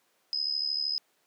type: tone with amplitude modulation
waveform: sine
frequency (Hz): 5060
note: D#8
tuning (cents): +28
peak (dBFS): -24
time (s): 0.33-0.98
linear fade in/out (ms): 0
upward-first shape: sine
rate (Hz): 73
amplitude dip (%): 80
effects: pink hiss -69 dBFS RMS until 1.26 s + high-pass 400 Hz 12 dB/octave